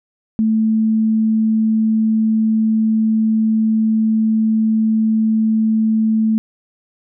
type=tone; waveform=sine; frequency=220 Hz; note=A3; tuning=in tune; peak=-12 dBFS; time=0.39-6.38 s; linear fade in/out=0 ms; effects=none